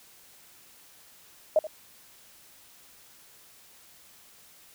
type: tone with echo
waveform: sine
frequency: 622 Hz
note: D#5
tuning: 1 cent flat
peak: -17 dBFS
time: 1.56-1.59 s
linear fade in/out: 2 ms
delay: 80 ms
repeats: 1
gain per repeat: -15 dB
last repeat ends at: 1.67 s
effects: white hiss -55 dBFS RMS until 4.74 s